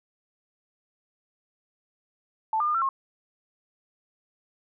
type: tone with pitch steps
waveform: sine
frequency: 879 / 1203 / 1214 / 1346 / 1078 Hz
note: A5 / D6 / D#6 / E6 / C#6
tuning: -2 / +41 / -43 / +36 / -49 cents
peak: -22 dBFS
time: 2.53-2.89 s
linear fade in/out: 2 ms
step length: 72 ms
effects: none